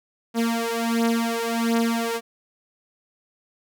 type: beating tone pair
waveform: sawtooth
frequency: 230 / 231.4 Hz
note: A#3 / A#3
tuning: -23 / -13 cents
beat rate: 1.4 Hz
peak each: -20 dBFS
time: 0.34-2.21 s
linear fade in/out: 50 ms
effects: none